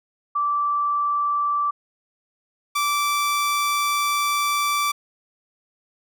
sine / sawtooth tone pair in turn, 1165 / 1165 Hz, D6 / D6, -14 / -14 cents, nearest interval unison, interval 0 cents, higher neither, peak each -19 / -16 dBFS, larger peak second, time 0.35-1.71 / 2.75-4.92 s, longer second, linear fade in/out 10 ms, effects none

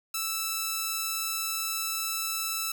5% pulse tone, 1318.5 Hz, E6, in tune, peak -17 dBFS, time 0.14-2.72 s, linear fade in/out 5 ms, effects none

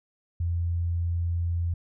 sine tone, 85.5 Hz, F2, 36 cents flat, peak -24 dBFS, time 0.4-1.74 s, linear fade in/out 5 ms, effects none

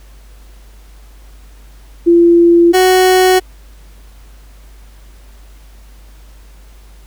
sine / 30% pulse tone pair in turn, 341.8 / 370.9 Hz, F4 / F#4, -37 / +4 cents, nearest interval minor second, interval 141 cents, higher second, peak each -4 dBFS, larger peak neither, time 2.06-2.73 / 2.73-3.4 s, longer neither, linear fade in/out 20 ms, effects added 50 Hz sine -36 dBFS peak until 7.06 s + pink hiss -48 dBFS RMS until 7.06 s

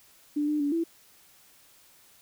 sine tone with pitch steps, 294.6 / 300 / 287.3 / 332.3 Hz, D4 / D4 / D4 / E4, +6 / +37 / -38 / +14 cents, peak -24 dBFS, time 0.36-0.84 s, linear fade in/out 10 ms, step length 120 ms, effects white hiss -58 dBFS RMS until 2.21 s

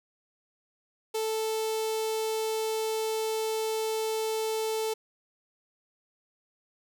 sawtooth tone with notch filter, 440 Hz, A4, in tune, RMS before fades -30 dBFS, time 1.14-4.94 s, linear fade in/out 10 ms, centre 1600 Hz, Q 0.93, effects none

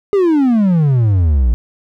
triangle exponential sweep, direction down, 415.3 to 54.9 Hz, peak -7 dBFS, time 0.13-1.54 s, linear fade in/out 0 ms, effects none

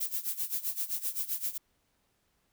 violet noise with tremolo, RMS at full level -31 dBFS, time 0-1.58 s, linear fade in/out 10 ms, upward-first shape sine, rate 7.7 Hz, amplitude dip 85%, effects pink hiss -74 dBFS RMS until 2.52 s

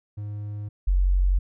triangle / sine tone pair in turn, 103.83 / 46.08 Hz, G#2 / F#1, 0 / -6 cents, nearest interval octave + major second, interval 1406 cents, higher first, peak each -28 / -17 dBFS, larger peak second, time 0.17-0.69 / 0.87-1.39 s, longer neither, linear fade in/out 10 ms, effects none

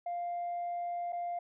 sine tone with dropouts, 698.5 Hz, F5, in tune, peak -32 dBFS, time 0.06-1.39 s, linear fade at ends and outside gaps 5 ms, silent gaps 1.124-1.129 s, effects tanh soft clip ceiling -31 dBFS

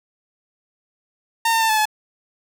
sawtooth tone with pitch steps, 913 / 905 / 894 / 868 / 857 Hz, A#5 / A5 / A5 / A5 / A5, -36 / +48 / +27 / -24 / -46 cents, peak -12 dBFS, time 1.45-1.855 s, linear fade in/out 5 ms, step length 81 ms, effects none

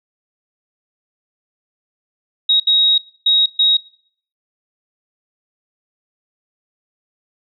sine tone bursts at uneven times, 3789 Hz, A#7, 27 cents sharp, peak -10 dBFS, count 4, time 2.49-2.6 / 2.67-2.98 / 3.26-3.46 / 3.59-3.77 s, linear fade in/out 5 ms, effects noise-tail reverb RT60 0.6 s tail -21 dB re dry

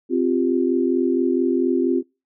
sine chord, C suspended fourth, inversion none, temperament equal with one note detuned, 261.6 / 347.6 / 392 Hz, C4 / F4 / G4, 0 / -8 / 0 cents, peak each -20 / -20 / -24 dBFS, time 0.09-2.03 s, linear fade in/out 50 ms, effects noise-tail reverb RT60 0.3 s tail -26 dB re dry

